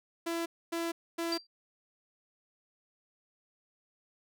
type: tone bursts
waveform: sawtooth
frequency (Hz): 335.3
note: E4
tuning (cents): +30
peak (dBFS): -28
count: 3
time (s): 0.26-1.38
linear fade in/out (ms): 10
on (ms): 200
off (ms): 260
type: tone with exponential decay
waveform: sine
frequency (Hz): 4712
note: D8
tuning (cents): +5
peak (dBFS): -28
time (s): 1.32-1.47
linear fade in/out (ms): 5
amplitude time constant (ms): 31
effects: none